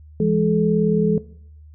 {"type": "tone cluster", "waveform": "sine", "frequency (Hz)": [167.7, 206.5, 431.1], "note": ["E3", "G#3", "A4"], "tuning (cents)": [30, -10, -35], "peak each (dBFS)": -20, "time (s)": [0.2, 1.18], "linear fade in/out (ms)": 2, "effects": ["noise-tail reverb RT60 0.6 s tail -17 dB re dry", "added 76 Hz sine -41 dBFS peak until 1.74 s"]}